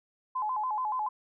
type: tone with vibrato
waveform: sine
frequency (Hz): 933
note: A#5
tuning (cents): +1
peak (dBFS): -28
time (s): 0.35-1.09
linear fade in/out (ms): 10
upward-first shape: square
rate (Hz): 7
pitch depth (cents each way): 160
effects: none